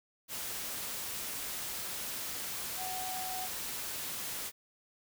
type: tone in noise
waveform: sine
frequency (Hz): 746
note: F#5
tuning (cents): +14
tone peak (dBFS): -39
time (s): 2.76-3.49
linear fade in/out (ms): 50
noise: white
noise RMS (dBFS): -39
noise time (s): 0.28-4.52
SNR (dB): -3
effects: none